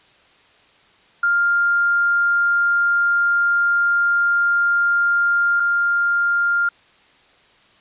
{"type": "tone pair in turn", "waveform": "sine", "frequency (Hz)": [1400, 1400], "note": ["F6", "F6"], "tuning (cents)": [4, 4], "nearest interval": "unison", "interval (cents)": 0, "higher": "neither", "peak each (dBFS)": [-14, -15], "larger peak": "first", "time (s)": [[1.23, 5.6], [5.6, 6.69]], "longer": "first", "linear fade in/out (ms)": 5, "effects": ["white hiss -53 dBFS RMS until 7.8 s", "resampled to 8000 Hz"]}